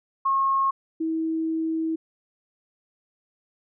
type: tone pair in turn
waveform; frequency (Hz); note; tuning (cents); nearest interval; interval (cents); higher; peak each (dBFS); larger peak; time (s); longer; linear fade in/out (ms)
sine; 1084 / 322.3; C#6 / E4; -39 / -39; octave + major sixth; 2100; first; -19 / -23; first; 0.25-0.71 / 1-1.96; second; 10
effects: none